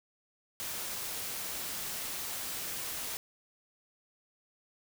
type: noise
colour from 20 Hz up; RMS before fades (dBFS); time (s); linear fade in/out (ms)
white; -38; 0.6-3.17; 0
effects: none